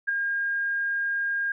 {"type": "tone with ADSR envelope", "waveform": "sine", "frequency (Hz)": 1616, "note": "G#6", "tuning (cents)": -48, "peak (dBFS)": -19, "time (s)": [0.07, 1.52], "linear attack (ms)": 22, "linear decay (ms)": 4, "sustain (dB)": -5, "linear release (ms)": 3, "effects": []}